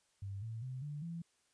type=tone with pitch steps; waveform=sine; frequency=98.7 / 112.72 / 128.74 / 147.03 / 167.92 Hz; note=G2 / A2 / C3 / D3 / E3; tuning=+12 / +42 / -28 / +2 / +32 cents; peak=-40 dBFS; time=0.22-1.22 s; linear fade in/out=5 ms; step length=200 ms; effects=white hiss -75 dBFS RMS until 1.53 s + resampled to 22050 Hz